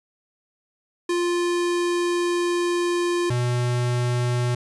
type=tone pair in turn; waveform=square; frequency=349.2 / 122.33 Hz; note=F4 / B2; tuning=0 / -16 cents; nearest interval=octave + tritone; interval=1816 cents; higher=first; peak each=-21 dBFS; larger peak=neither; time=1.09-3.3 / 3.3-4.55 s; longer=first; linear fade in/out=5 ms; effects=resampled to 24000 Hz